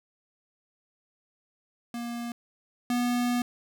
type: tone pair in turn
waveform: square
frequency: 236.9 / 243.7 Hz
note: A#3 / B3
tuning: +28 / -23 cents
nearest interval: unison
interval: 49 cents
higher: second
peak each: -33 / -25 dBFS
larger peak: second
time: 1.94-2.32 / 2.9-3.42 s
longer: second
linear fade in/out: 2 ms
effects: none